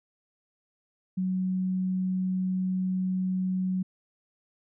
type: tone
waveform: sine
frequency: 185.8 Hz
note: F#3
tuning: 7 cents sharp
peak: -25 dBFS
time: 1.17-3.83 s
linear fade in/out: 10 ms
effects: none